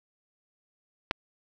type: clicks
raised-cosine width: 0.3 ms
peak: -9 / -23 dBFS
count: 2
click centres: 1.111 / 1.114 s
effects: none